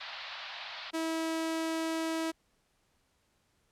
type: band-pass noise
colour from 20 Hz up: white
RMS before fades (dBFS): -43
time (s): 0-0.91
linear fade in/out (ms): 10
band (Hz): 630 to 4400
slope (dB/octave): 48
type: tone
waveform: sawtooth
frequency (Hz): 324.1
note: E4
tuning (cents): -29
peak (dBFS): -27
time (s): 0.93-2.32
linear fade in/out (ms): 20
effects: pink hiss -73 dBFS RMS until 3.71 s + low-pass 11000 Hz 12 dB/octave